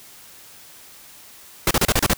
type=noise bursts; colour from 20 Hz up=pink; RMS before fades=-17 dBFS; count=7; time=1.67-2.135 s; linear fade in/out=2 ms; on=39 ms; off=32 ms; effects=white hiss -45 dBFS RMS until 2.17 s